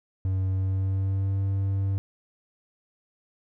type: tone with pitch glide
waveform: triangle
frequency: 94.6 to 97.54 Hz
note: F#2 to G2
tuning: +39 to -8 cents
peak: -21 dBFS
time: 0.25-1.98 s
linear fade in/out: 0 ms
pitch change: +53 cents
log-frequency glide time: 0.49-1.38 s
effects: none